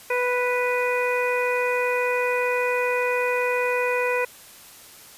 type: harmonic tone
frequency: 493.9 Hz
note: B4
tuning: in tune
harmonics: 1 / 2 / 3 / 4 / 5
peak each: -23 / -28 / -31 / -30 / -28 dBFS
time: 0.1-4.25 s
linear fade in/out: 5 ms
effects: white hiss -46 dBFS RMS until 5.17 s + resampled to 32000 Hz